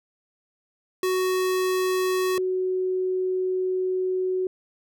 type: tone pair in turn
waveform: square / sine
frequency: 371.2 / 371.2 Hz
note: F#4 / F#4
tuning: +6 / +6 cents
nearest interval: unison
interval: 0 cents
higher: neither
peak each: -22 dBFS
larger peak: neither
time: 1.03-2.38 / 2.38-4.47 s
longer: second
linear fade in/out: 2 ms
effects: none